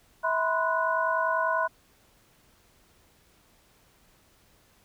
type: tone cluster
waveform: sine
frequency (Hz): 649 / 988 / 1038 / 1474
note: E5 / B5 / C6 / F#6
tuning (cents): -27 / 0 / -14 / -7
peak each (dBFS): -29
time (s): 0.23-1.68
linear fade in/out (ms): 20
effects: pink hiss -62 dBFS RMS until 4.84 s